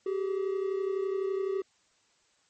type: tone pair together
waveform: triangle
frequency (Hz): 383.4 / 415.3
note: G4 / G#4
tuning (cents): -38 / 0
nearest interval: minor second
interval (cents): 138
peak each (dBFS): -27 / -33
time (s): 0.06-1.62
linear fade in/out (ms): 5
effects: white hiss -68 dBFS RMS until 2.49 s + MP3 32 kbps